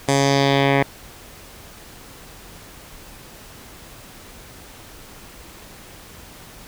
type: tone with low-pass filter sweep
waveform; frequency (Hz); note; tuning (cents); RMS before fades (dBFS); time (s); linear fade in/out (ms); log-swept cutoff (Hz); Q
10% pulse; 138.59; C#3; 0; -17; 0.08-0.83; 5; 8500 to 2100; 1.9
effects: pink hiss -42 dBFS RMS until 6.67 s